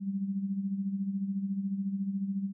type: tone with tremolo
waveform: sine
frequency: 196 Hz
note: G3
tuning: in tune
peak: -27 dBFS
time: 0-2.53 s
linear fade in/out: 50 ms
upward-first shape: sine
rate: 14 Hz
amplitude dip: 60%
effects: none